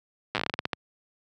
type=slowing click train; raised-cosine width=0.3 ms; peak=-10 dBFS; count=13; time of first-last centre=0.35-0.732 s; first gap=8 ms; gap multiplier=1.23; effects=high-pass 100 Hz 12 dB/octave